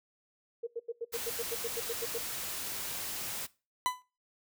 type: tone bursts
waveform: sine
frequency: 464.6 Hz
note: A#4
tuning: 6 cents flat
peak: -32 dBFS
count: 13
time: 0.63-2.183 s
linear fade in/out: 10 ms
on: 41 ms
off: 85 ms
type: noise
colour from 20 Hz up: white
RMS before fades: -38 dBFS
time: 1.12-3.47 s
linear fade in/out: 20 ms
type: tone with exponential decay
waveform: 40% pulse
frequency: 1001 Hz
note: B5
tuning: 23 cents sharp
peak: -23 dBFS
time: 3.86-4.02 s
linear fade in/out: 0 ms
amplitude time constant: 33 ms
effects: noise-tail reverb RT60 0.3 s tail -20 dB re dry